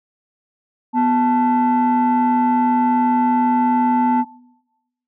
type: tone pair together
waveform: sine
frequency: 246.8 / 878.7 Hz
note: B3 / A5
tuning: -1 / -3 cents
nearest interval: octave + minor seventh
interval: 2198 cents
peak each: -14 dBFS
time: 0.93-4.25 s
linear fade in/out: 50 ms
effects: noise-tail reverb RT60 1.0 s tail -24 dB re dry + tanh soft clip ceiling -10 dBFS